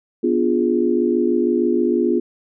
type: chord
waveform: sine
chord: B diminished seventh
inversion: none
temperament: equal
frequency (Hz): 246.9 / 293.7 / 349.2 / 415.3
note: B3 / D4 / F4 / Ab4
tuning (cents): 0 / 0 / 0 / 0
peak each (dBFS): -20 / -24 / -18 / -22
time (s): 0.23-2.2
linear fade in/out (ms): 10
effects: none